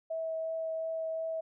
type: tone with vibrato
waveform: sine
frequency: 647 Hz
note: E5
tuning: 32 cents flat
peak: -32 dBFS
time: 0.1-1.41 s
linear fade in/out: 10 ms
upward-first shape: triangle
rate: 2.8 Hz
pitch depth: 9 cents each way
effects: none